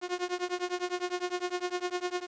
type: tone with tremolo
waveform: sawtooth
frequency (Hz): 358.5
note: F4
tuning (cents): +45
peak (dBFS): -23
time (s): 0.01-2.27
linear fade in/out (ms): 50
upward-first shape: triangle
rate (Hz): 9.9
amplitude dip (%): 100
effects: resampled to 16000 Hz + 9-bit